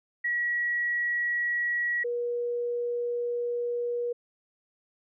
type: tone pair in turn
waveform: sine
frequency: 1920 / 480 Hz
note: B6 / B4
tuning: -49 / -49 cents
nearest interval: 2 octaves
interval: 2400 cents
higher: first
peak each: -25 / -27 dBFS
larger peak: first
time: 0.24-2.04 / 2.04-4.13 s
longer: second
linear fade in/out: 10 ms
effects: none